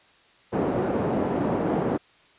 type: band-pass noise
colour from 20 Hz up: pink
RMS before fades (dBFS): -25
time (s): 0.52-1.98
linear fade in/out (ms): 20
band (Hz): 200 to 650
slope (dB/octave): 12
effects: white hiss -57 dBFS RMS until 2.38 s + resampled to 8000 Hz